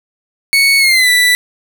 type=tone with pitch glide; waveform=30% pulse; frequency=2217 to 1975.1 Hz; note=C#7 to B6; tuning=0 to 0 cents; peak=-5 dBFS; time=0.53-1.35 s; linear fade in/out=0 ms; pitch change=-200 cents; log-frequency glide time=0.78-1.09 s; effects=none